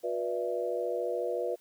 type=tone cluster; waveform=sine; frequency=360.9 / 486.8 / 592 / 666 Hz; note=F#4 / B4 / D5 / E5; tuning=-43 / -25 / +14 / +18 cents; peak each=-36 / -32 / -36 / -37 dBFS; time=0.03-1.56 s; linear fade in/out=20 ms; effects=white hiss -64 dBFS RMS until 1.6 s